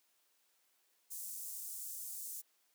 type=high-pass noise; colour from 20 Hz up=pink; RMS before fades=-45 dBFS; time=1.1-2.42 s; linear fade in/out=20 ms; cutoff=7400 Hz; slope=24 dB/octave; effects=white hiss -75 dBFS RMS until 2.74 s + high-pass 300 Hz 12 dB/octave